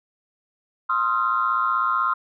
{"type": "tone cluster", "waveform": "sine", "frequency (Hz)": [1051, 1259, 1375], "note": ["C6", "D#6", "F6"], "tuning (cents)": [7, 20, -27], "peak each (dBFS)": -23, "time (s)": [0.89, 2.14], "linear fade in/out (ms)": 10, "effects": ["tanh soft clip ceiling -9 dBFS"]}